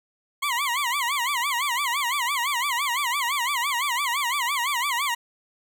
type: tone with vibrato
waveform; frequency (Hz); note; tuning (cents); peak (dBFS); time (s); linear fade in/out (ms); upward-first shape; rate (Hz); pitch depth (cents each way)
20% pulse; 1046.5; C6; 0; -18; 0.42-5.15; 10; sine; 5.9; 200
effects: none